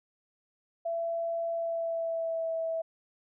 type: tone with pitch glide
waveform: sine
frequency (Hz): 670 to 653.9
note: E5 to E5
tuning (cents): +28 to -14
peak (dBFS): -29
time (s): 0.85-2.82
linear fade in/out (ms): 10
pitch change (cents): -42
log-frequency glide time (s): 1.53-2.52
effects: none